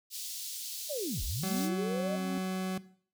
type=high-pass noise; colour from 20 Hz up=pink; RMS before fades=-40 dBFS; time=0.1-1.7 s; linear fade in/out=50 ms; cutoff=3800 Hz; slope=24 dB/octave
type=linear two-way sweep; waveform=sine; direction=down then up; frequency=635 to 33 to 635 Hz; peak=-33 dBFS; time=0.89-2.17 s; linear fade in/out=20 ms; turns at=1.23 s
type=tone with pitch glide; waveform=40% pulse; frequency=189.1 to 187.14 Hz; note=F#3 to F#3; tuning=+38 to +20 cents; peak=-30 dBFS; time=1.43-2.78 s; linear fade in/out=5 ms; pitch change=-18 cents; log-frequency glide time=1.62-1.78 s
type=tone with exponential growth; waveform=triangle; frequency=266.9 Hz; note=C4; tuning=35 cents sharp; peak=-32 dBFS; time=1.64-2.38 s; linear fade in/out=1 ms; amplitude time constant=160 ms
effects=noise-tail reverb RT60 0.5 s tail -17 dB re dry